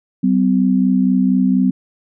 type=tone pair together; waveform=sine; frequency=190.8 / 255 Hz; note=G3 / C4; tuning=-47 / -44 cents; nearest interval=perfect fourth; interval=503 cents; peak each=-14 dBFS; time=0.23-1.71 s; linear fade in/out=10 ms; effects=none